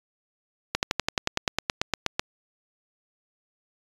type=slowing click train; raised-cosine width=0.2 ms; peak=-5 dBFS; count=15; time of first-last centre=0.75-2.195 s; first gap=79 ms; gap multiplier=1.04; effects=resampled to 24000 Hz